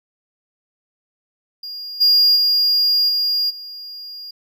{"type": "tone with level steps", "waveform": "triangle", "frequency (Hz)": 4830, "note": "D8", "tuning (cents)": 48, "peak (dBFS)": [-27, -9, -12, -15, -30], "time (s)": [1.63, 4.31], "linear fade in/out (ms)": 5, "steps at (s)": [2, 2.35, 3.08, 3.49], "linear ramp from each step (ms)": 20, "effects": []}